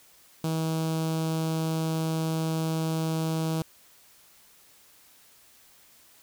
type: tone with notch filter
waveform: sawtooth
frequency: 160.6 Hz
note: E3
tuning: 45 cents flat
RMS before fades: -28 dBFS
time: 0.44-3.62 s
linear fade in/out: 2 ms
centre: 1900 Hz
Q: 1.1
effects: white hiss -57 dBFS RMS until 6.22 s